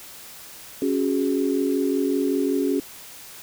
sine chord, C# suspended fourth, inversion none, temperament equal, 277.2 / 370 / 415.3 Hz, C#4 / F#4 / G#4, 0 / 0 / 0 cents, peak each -22 / -25 / -26 dBFS, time 0.82-2.8 s, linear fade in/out 2 ms, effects white hiss -42 dBFS RMS until 3.42 s

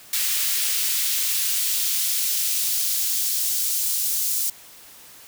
white noise with high-pass filter sweep, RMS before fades -23 dBFS, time 0.13-4.5 s, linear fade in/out 2 ms, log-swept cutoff 2200 to 5800 Hz, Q 0.8, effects white hiss -46 dBFS RMS until 5.27 s

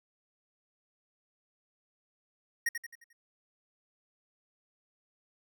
square tone with echo, 1873 Hz, A#6, 8 cents sharp, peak -27 dBFS, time 2.66-2.69 s, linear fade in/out 5 ms, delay 88 ms, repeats 5, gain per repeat -7 dB, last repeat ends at 3.13 s, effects none

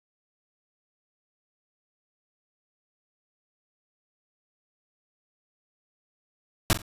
pink noise with echo, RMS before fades -19 dBFS, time 6.7-6.73 s, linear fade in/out 0 ms, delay 44 ms, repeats 2, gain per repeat -12 dB, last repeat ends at 6.818 s, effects resampled to 32000 Hz

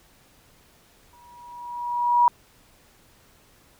sine tone with exponential growth, 963 Hz, B5, 44 cents flat, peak -12 dBFS, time 1.13-2.28 s, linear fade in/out 1 ms, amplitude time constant 250 ms, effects pink hiss -57 dBFS RMS until 3.79 s

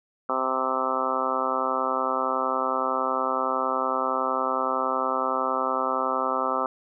harmonic tone, 130.81 Hz, C3, in tune, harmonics 2 / 3 / 4 / 5 / 6 / 7 / 8 / 9 / 10, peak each -35 / -35 / -31 / -33 / -33 / -33 / -32 / -29 / -29 dBFS, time 0.29-6.66 s, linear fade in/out 2 ms, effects none

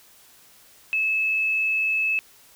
sine tone, 2602 Hz, E7, 23 cents flat, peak -20 dBFS, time 0.93-2.19 s, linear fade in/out 0 ms, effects white hiss -53 dBFS RMS until 2.55 s

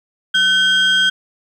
sine tone pair together, 1519 / 3223 Hz, F#6 / G7, +45 / +47 cents, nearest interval octave + minor second, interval 1302 cents, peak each -12 dBFS, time 0.34-1.1 s, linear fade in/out 10 ms, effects tanh soft clip ceiling -8 dBFS + 8-bit

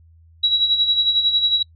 sine tone with tremolo, 3886 Hz, B7, 29 cents flat, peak -12 dBFS, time 0.43-1.63 s, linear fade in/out 10 ms, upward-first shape sine, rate 11 Hz, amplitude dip 60%, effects noise-tail reverb RT60 0.1 s tail -25 dB re dry + added 82 Hz sine -47 dBFS peak until 1.75 s

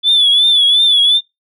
sine tone with vibrato, 3455 Hz, A7, 32 cents flat, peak -6 dBFS, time 0.03-1.21 s, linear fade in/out 50 ms, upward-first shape triangle, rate 2.8 Hz, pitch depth 86 cents each way, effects noise-tail reverb RT60 0.2 s tail -26 dB re dry + tanh soft clip ceiling -4 dBFS

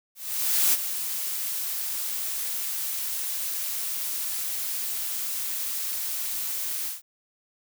blue noise with ADSR envelope, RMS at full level -20 dBFS, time 0.15-7.02 s, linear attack 580 ms, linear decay 31 ms, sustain -10 dB, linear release 160 ms, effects none

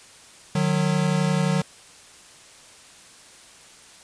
square tone pair together, 151.96 / 183.5 Hz, D#3 / F#3, -41 / -14 cents, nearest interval minor third, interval 327 cents, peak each -23 dBFS, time 0.55-1.62 s, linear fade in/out 5 ms, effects white hiss -48 dBFS RMS until 4.03 s + resampled to 22050 Hz

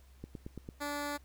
click train, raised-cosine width 3 ms, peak -29 dBFS, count 5, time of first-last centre 0.24-0.689 s, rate 8.91 Hz
10% pulse tone, 290 Hz, D4, 22 cents flat, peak -27 dBFS, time 0.8-1.18 s, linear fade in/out 20 ms
effects added 65 Hz sine -56 dBFS peak until 1.24 s + pink hiss -67 dBFS RMS until 1.24 s

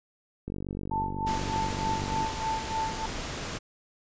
click train, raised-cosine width 3 ms, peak -22 dBFS, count 86, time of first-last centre 0.48-2.247 s, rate 48.1 Hz
sine tone with tremolo, 885 Hz, A5, 10 cents sharp, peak -26 dBFS, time 0.91-3.06 s, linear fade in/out 5 ms, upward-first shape sine, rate 3.3 Hz, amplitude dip 80%
pink noise, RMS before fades -35 dBFS, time 1.26-3.59 s, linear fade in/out 20 ms
effects resampled to 16000 Hz

